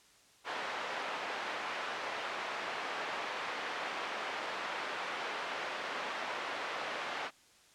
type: band-pass noise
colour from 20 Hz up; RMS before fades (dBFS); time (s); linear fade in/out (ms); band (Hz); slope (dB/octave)
pink; -39; 0.44-7.31; 50; 650 to 2600; 12
effects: white hiss -63 dBFS RMS until 7.74 s + low-pass 8000 Hz 12 dB/octave